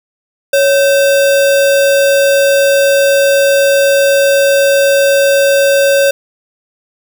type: tone with sample-and-hold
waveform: sine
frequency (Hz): 556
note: C#5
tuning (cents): +5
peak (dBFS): -6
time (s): 0.53-6.11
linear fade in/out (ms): 5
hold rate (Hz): 2100
effects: none